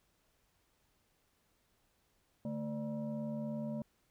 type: tone with frequency modulation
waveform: sine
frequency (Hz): 222.4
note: A3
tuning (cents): +19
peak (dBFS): -36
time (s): 2.45-3.82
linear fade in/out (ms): 2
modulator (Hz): 368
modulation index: 0.88
effects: pink hiss -75 dBFS RMS until 4.1 s